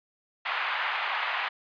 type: band-pass noise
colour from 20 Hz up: pink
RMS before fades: -30 dBFS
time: 0.45-1.49 s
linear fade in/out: 10 ms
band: 890 to 2900 Hz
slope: 24 dB/octave
effects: resampled to 11025 Hz